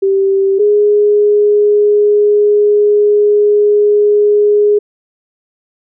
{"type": "tone pair in turn", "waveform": "sine", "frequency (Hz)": [390, 415.2], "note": ["G4", "G#4"], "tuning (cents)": [-9, 0], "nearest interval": "minor second", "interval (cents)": 109, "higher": "second", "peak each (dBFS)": [-8, -6], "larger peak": "second", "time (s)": [[0.02, 0.59], [0.59, 4.79]], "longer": "second", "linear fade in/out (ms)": 10, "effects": []}